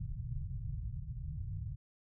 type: low-pass noise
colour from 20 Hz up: white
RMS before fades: -40 dBFS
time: 0-1.76 s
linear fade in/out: 10 ms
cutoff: 140 Hz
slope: 48 dB/octave
effects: none